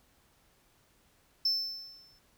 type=tone with exponential decay; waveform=triangle; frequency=5300 Hz; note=E8; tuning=9 cents sharp; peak=-22 dBFS; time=1.45-2.19 s; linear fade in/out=5 ms; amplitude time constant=160 ms; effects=tanh soft clip ceiling -19 dBFS + pink hiss -67 dBFS RMS until 2.37 s